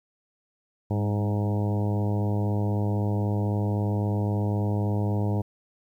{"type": "harmonic tone with a mistuned harmonic", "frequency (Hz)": 103.83, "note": "G#2", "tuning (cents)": 0, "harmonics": [1, 2, 3, 4, 5, 6, 7, 8, 9], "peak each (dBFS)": [-24, -30, -34, -36, -38, -40, -41, -42, -43], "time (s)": [0.9, 5.42], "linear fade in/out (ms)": 10, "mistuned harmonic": 2, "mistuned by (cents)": -35, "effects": ["10-bit"]}